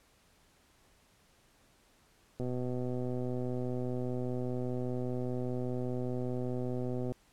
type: click train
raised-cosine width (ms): 2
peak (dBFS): -24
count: 591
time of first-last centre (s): 2.4-7.12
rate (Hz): 125
effects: pink hiss -66 dBFS RMS until 7.32 s + low-pass 12000 Hz 12 dB/octave